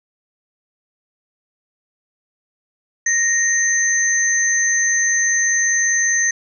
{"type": "tone pair together", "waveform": "sine", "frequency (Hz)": [1864.7, 6195], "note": ["A#6", "G8"], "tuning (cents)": [0, -21], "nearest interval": "octave + major sixth", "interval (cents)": 2079, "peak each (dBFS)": -17, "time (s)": [3.06, 6.31], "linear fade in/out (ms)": 5, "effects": []}